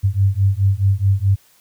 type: beating tone pair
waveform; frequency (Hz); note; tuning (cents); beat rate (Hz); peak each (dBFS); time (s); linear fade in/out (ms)
sine; 95.8 / 100.5; G2 / G2; -39 / +44; 4.7; -16; 0.03-1.36; 20
effects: white hiss -54 dBFS RMS until 1.6 s